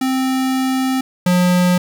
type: tone pair in turn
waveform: square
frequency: 261.6 / 179.39 Hz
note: C4 / F3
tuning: 0 / +47 cents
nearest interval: perfect fifth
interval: 653 cents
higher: first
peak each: -16 / -12 dBFS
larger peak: second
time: 0.01-1.01 / 1.26-1.78 s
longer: first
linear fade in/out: 5 ms
effects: 9-bit